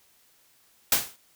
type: noise with exponential decay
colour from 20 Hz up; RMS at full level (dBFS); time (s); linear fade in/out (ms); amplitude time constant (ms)
white; -17; 0.92-1.16; 2; 51
effects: white hiss -62 dBFS RMS until 1.35 s